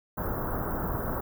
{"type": "band-stop noise", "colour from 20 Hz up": "pink", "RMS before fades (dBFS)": -31, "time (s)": [0.17, 1.21], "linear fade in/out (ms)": 10, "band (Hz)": [1500, 14000], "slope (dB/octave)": 48, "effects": []}